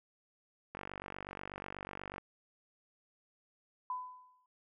click train, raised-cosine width 0.5 ms, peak -27 dBFS, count 70, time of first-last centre 0.75-2.182 s, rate 48.2 Hz
sine tone with exponential decay, 1004 Hz, B5, 28 cents sharp, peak -33 dBFS, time 3.9-4.46 s, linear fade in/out 2 ms, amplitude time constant 120 ms
effects none

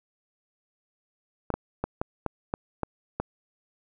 clicks, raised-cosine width 1 ms, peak -13 dBFS, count 8, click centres 1.503 / 1.54 / 1.84 / 2.015 / 2.263 / 2.539 / 2.833 / 3.2 s, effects none

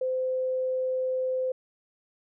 sine tone, 515 Hz, C5, 28 cents flat, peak -25 dBFS, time 0.01-1.52 s, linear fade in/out 5 ms, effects none

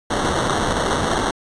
violet noise with sample-and-hold, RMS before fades -20 dBFS, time 0.1-1.31 s, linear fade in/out 5 ms, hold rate 2450 Hz, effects resampled to 22050 Hz

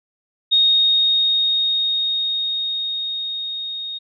sine tone with level ramp, 3722 Hz, A#7, 3 cents flat, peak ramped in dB -11 to -26 dBFS, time 0.51-3.99 s, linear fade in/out 20 ms, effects none

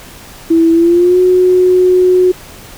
sine tone with pitch glide, 329.6 to 365.7 Hz, E4 to F#4, 0 to -20 cents, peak -5 dBFS, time 0.5-2.32 s, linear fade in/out 10 ms, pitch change +180 cents, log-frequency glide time 0.72-1.19 s, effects pink hiss -34 dBFS RMS until 2.77 s

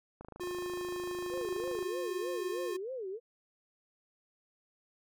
click train, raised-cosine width 1 ms, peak -32 dBFS, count 44, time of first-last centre 0.21-1.827 s, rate 26.6 Hz
square tone, 357.2 Hz, F4, 39 cents sharp, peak -36 dBFS, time 0.4-2.77 s, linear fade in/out 10 ms
sine tone with vibrato, 444.3 Hz, A4, 17 cents sharp, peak -36 dBFS, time 1.29-3.2 s, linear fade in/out 50 ms, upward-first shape sine, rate 3.2 Hz, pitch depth 300 cents each way
effects MP3 96 kbps

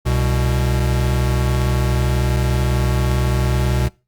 square tone pair together, 65.41 / 123.48 Hz, C2 / B2, 0 / 0 cents, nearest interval major seventh, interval 1100 cents, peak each -19 dBFS, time 0.05-3.89 s, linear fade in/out 20 ms, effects noise-tail reverb RT60 0.3 s tail -23 dB re dry + Opus 48 kbps

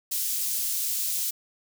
white high-pass noise, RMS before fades -28 dBFS, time 0.11-1.31 s, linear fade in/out 10 ms, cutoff 5000 Hz, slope 12 dB/octave, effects none

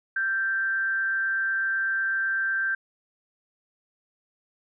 sine tone with frequency modulation, 1568 Hz, G6, in tune, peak -23 dBFS, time 0.16-2.75 s, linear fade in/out 5 ms, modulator 198 Hz, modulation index 0.29, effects none

